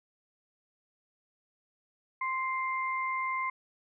sine tone pair together, 1046.5 / 2097 Hz, C6 / C7, 0 / +3 cents, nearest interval octave, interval 1203 cents, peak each -31 / -34 dBFS, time 2.21-3.5 s, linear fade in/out 5 ms, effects none

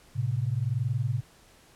sine tone pair together, 110.4 / 131.37 Hz, A2 / C3, +6 / +7 cents, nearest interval minor third, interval 301 cents, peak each -28 dBFS, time 0.15-1.21 s, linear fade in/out 20 ms, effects pink hiss -57 dBFS RMS until 1.75 s + low-pass 12000 Hz 12 dB/octave

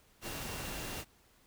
sine tone in noise, 2763 Hz, F7, 19 cents flat, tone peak -51 dBFS, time 0.21-1.05 s, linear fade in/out 50 ms, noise pink, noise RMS -41 dBFS, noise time 0.21-1.05 s, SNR -13 dB, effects pink hiss -66 dBFS RMS until 1.46 s

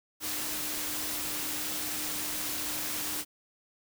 sine tone in noise, 301.2 Hz, D4, 44 cents sharp, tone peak -45 dBFS, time 0.2-3.25 s, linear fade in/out 50 ms, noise white, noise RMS -34 dBFS, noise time 0.2-3.25 s, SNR -14 dB, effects none

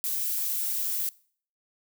violet noise, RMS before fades -29 dBFS, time 0.04-1.09 s, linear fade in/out 0 ms, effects noise-tail reverb RT60 0.5 s tail -22 dB re dry

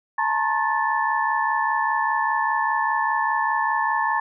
sine tone cluster, 865 / 930 / 1075 / 1750 Hz, A5 / A#5 / C6 / A6, -30 / -4 / +47 / -10 cents, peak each -25 dBFS, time 0.18-4.2 s, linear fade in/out 5 ms, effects none

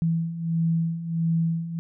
sine beating tone pair, 164.1 / 165.6 Hz, E3 / E3, -8 / +8 cents, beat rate 1.5 Hz, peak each -28 / -23 dBFS, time 0.02-1.79 s, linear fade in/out 0 ms, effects none

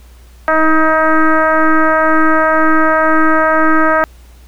sine tone with frequency modulation, 633 Hz, D#5, 30 cents sharp, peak -7 dBFS, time 0.48-4.04 s, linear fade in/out 0 ms, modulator 316 Hz, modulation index 3.3, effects added 60 Hz sine -37 dBFS peak until 4.47 s + pink hiss -48 dBFS RMS until 4.47 s

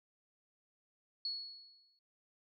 sine tone with exponential decay, 4368 Hz, C#8, 26 cents flat, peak -34 dBFS, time 1.25-1.99 s, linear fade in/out 2 ms, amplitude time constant 160 ms, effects none

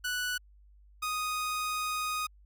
sawtooth tone pair in turn, 1480 / 1244.5 Hz, F#6 / D#6, 0 / 0 cents, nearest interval minor third, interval 300 cents, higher first, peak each -27 dBFS, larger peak neither, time 0.04-0.38 / 1.02-2.27 s, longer second, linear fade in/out 10 ms, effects added 50 Hz sine -55 dBFS peak until 2.45 s

